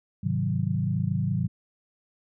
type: chord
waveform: sine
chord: Ab dominant seventh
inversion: none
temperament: equal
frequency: 103.83 / 130.81 / 155.56 / 185 Hz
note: Ab2 / C3 / Eb3 / Gb3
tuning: 0 / 0 / 0 / 0 cents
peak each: -29 dBFS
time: 0.23-1.48 s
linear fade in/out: 10 ms
effects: none